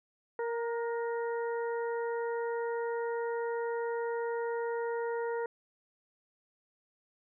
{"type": "harmonic tone with a mistuned harmonic", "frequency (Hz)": 466.2, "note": "A#4", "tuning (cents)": 0, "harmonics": [1, 2, 3, 4], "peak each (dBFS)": [-32, -39, -45, -46], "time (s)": [0.39, 5.46], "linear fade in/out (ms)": 2, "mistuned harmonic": 3, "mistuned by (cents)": 34, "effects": []}